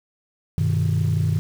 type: chord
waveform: sine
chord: G augmented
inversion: none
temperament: equal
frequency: 98 / 123.47 / 155.56 Hz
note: G2 / B2 / D#3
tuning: 0 / 0 / 0 cents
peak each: -20 / -23 / -20 dBFS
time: 0.58-1.39 s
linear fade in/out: 0 ms
effects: tanh soft clip ceiling -13 dBFS + 7-bit